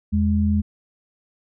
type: tone pair together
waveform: sine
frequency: 82.51 / 207.7 Hz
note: E2 / G#3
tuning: +2 / 0 cents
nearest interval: octave + major third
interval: 1598 cents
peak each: -19 dBFS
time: 0.12-0.62 s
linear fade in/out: 20 ms
effects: none